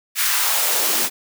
white noise with high-pass filter sweep, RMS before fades -19 dBFS, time 0.15-1.1 s, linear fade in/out 50 ms, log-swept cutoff 1800 to 220 Hz, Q 1.5, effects none

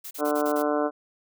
blue noise bursts, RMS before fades -38 dBFS, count 6, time 0.04-0.625 s, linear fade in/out 10 ms, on 70 ms, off 33 ms
harmonic tone, 148.3 Hz, D3, 17 cents sharp, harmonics 2 / 3 / 4 / 5 / 6 / 7 / 8 / 9 / 10, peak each -27 / -28 / -27 / -31 / -42 / -33 / -39 / -35 / -39 dBFS, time 0.18-0.91 s, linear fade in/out 50 ms
effects none

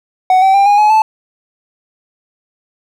triangle tone with pitch steps, 745 / 769 / 793.9 / 819.5 / 846 / 873.3 Hz, F#5 / G5 / G5 / G#5 / G#5 / A5, +12 / -33 / +22 / -23 / +32 / -13 cents, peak -4 dBFS, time 0.3-1.02 s, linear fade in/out 2 ms, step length 120 ms, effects none

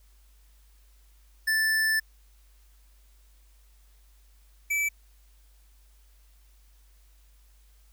square tone pair in turn, 1760 / 2310 Hz, A6 / D7, 0 / -29 cents, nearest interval perfect fourth, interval 471 cents, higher second, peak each -23 / -25 dBFS, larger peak first, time 1.47-2 / 4.7-4.89 s, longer first, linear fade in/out 10 ms, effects added 50 Hz sine -55 dBFS peak until 7.92 s + white hiss -66 dBFS RMS until 7.92 s

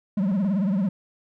triangle tone with vibrato, 194.6 Hz, G3, 12 cents flat, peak -18 dBFS, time 0.17-0.89 s, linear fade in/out 5 ms, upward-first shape triangle, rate 18 Hz, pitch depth 190 cents each way
clicks, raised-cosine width 1 ms, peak -27 dBFS, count 2, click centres 0.316 / 0.447 s
effects none

